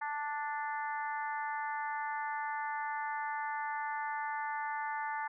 harmonic tone, 293.7 Hz, D4, in tune, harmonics 3 / 4 / 5 / 6 / 7, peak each -36 / -44 / -44 / -42 / -48 dBFS, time 0.01-5.28 s, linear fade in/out 10 ms, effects none

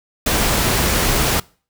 pink noise, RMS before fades -17 dBFS, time 0.26-1.4 s, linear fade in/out 5 ms, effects noise-tail reverb RT60 0.4 s tail -24 dB re dry

